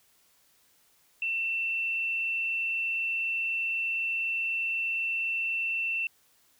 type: tone with frequency modulation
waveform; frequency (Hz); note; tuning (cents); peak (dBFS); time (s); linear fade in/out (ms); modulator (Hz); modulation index
sine; 2688; E7; +33; -27; 1.22-6.07; 2; 125; 0.2
effects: white hiss -65 dBFS RMS until 6.59 s